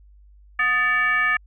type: tone with frequency modulation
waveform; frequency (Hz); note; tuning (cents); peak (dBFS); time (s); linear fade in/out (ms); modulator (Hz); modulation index
sine; 1760; A6; 0; -17; 0.59-1.37; 5; 519; 0.96
effects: added 50 Hz sine -47 dBFS peak until 1.46 s